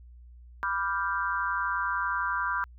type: chord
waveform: sine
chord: G dominant seventh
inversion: first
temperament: equal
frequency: 987.8 / 1174.7 / 1396.9 / 1568 Hz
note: B5 / D6 / F6 / G6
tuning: 0 / 0 / 0 / 0 cents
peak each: -32 dBFS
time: 0.63-2.64 s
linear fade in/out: 0 ms
effects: added 60 Hz sine -47 dBFS peak until 2.78 s